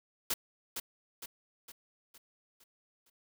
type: noise with echo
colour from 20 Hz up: white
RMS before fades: -32 dBFS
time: 0.3-0.34 s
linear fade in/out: 5 ms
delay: 460 ms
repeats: 6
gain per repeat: -6 dB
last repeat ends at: 3.1 s
effects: none